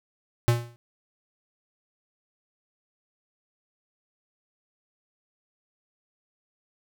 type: tone with exponential decay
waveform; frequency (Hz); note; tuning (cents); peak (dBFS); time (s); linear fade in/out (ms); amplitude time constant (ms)
square; 118.8; A#2; +33; -15; 0.48-0.76; 0; 59
effects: none